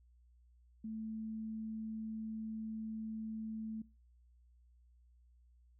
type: tone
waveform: sine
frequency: 220 Hz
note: A3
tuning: in tune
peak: -40 dBFS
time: 0.84-3.82 s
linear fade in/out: 5 ms
effects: noise-tail reverb RT60 0.3 s tail -21 dB re dry + added 60 Hz sine -63 dBFS peak until 5.79 s